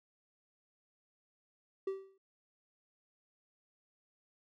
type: tone with exponential decay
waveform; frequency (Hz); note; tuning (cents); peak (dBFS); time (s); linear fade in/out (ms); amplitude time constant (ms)
triangle; 386.6; G4; -24; -29; 1.87-2.18; 5; 66
effects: none